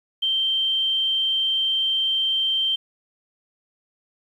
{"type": "tone", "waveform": "sine", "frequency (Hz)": 3136, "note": "G7", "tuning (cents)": 0, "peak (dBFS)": -19, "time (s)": [0.22, 2.76], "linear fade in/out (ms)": 10, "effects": ["9-bit"]}